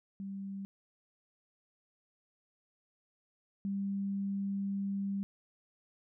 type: tone pair in turn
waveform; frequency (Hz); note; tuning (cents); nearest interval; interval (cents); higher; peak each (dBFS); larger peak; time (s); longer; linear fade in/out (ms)
sine; 196 / 197.71; G3 / G3; 0 / +15; unison; 15; second; -38 / -32; second; 0.2-0.65 / 3.65-5.23; second; 0
effects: none